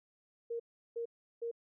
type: tone bursts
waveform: sine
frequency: 466.2 Hz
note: A#4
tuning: in tune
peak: -35 dBFS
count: 3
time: 0.5-1.514 s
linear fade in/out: 10 ms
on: 98 ms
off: 360 ms
effects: none